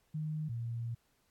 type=tone pair in turn; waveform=sine; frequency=154.4 / 116.84 Hz; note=D#3 / A#2; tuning=-13 / +4 cents; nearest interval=perfect fourth; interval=483 cents; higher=first; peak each=-34 / -35 dBFS; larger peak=first; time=0.14-0.49 / 0.49-0.95 s; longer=second; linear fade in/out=10 ms; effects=pink hiss -74 dBFS RMS until 1.3 s + AAC 64 kbps